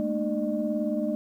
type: tone cluster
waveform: sine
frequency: 212.5 / 230.8 / 301.7 / 604 Hz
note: G#3 / A#3 / D4 / D5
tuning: +40 / -17 / +47 / +48 cents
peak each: -30 dBFS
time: 0-1.15 s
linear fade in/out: 0 ms
effects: tanh soft clip ceiling -15 dBFS + 10-bit